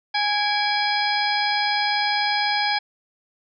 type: harmonic tone with a mistuned harmonic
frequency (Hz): 828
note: G#5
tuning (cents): -5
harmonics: 1 / 2 / 3 / 4 / 5 / 6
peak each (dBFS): -23 / -27 / -27 / -29 / -31 / -27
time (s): 0.14-2.79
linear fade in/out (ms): 10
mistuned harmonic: 3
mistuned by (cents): -120
effects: none